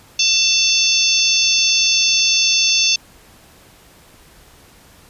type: harmonic tone with a mistuned harmonic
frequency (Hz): 894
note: A5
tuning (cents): +27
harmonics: 3 / 4 / 5 / 6 / 7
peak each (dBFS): -19 / -19 / -19 / -19 / -19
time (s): 0.19-2.96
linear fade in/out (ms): 5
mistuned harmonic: 4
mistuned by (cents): -35
effects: pink hiss -47 dBFS RMS until 5.09 s + resampled to 32000 Hz